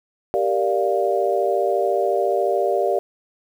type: chord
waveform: sine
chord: G minor seventh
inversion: none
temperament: equal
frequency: 392 / 466.2 / 587.3 / 698.5 Hz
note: G4 / Bb4 / D5 / F5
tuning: 0 / 0 / 0 / 0 cents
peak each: -22 / -24 / -22 / -23 dBFS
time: 0.34-2.99 s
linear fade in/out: 0 ms
effects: 8-bit